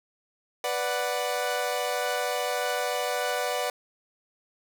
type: chord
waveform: sawtooth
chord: B minor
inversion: none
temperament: equal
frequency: 493.9 / 587.3 / 740 Hz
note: B4 / D5 / F#5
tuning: 0 / 0 / 0 cents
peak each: -27 dBFS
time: 0.64-3.7 s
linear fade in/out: 2 ms
effects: none